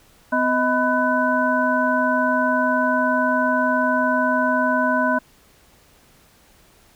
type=tone cluster; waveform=sine; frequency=253.1 / 630 / 997 / 1501 Hz; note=B3 / D#5 / B5 / F#6; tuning=+43 / +21 / +16 / +24 cents; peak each=-22 dBFS; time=0.32-5.19 s; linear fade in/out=10 ms; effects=pink hiss -54 dBFS RMS until 6.95 s